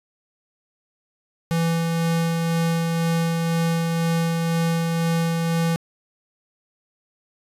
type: tone with tremolo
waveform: square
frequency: 166.2 Hz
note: E3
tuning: 15 cents sharp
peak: -19 dBFS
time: 1.51-5.76 s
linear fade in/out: 0 ms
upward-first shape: sine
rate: 2 Hz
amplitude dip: 25%
effects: resampled to 32000 Hz + 9-bit